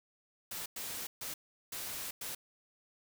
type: noise bursts at uneven times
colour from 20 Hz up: white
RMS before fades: -41 dBFS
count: 5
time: 0.51-0.66 / 0.76-1.07 / 1.21-1.34 / 1.72-2.11 / 2.21-2.35 s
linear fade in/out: 5 ms
effects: none